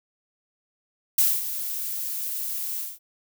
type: noise with ADSR envelope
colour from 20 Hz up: violet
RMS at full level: -18 dBFS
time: 1.18-2.99 s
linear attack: 5 ms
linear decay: 220 ms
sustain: -12 dB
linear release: 200 ms
effects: none